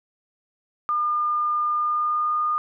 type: tone with pitch glide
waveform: sine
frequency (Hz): 1208 to 1220.6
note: D6 to D#6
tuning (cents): +48 to -34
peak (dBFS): -20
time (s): 0.89-2.58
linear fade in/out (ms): 0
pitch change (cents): +18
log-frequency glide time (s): 1.72-2.33
effects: none